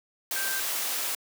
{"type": "tone in noise", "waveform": "sine", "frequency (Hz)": 1568, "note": "G6", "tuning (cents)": 0, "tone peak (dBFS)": -32, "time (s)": [0.36, 0.6], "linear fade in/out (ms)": 2, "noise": "white", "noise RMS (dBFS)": -30, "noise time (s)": [0.31, 1.15], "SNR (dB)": -5, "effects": ["high-pass 400 Hz 12 dB/octave"]}